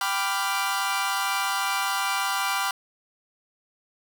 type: chord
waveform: sawtooth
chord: G dominant seventh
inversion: none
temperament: equal with one note detuned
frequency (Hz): 784 / 994.1 / 1174.7 / 1396.9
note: G5 / B5 / D6 / F6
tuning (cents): 0 / +11 / 0 / 0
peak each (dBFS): -26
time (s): 0.01-2.71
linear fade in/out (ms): 2
effects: none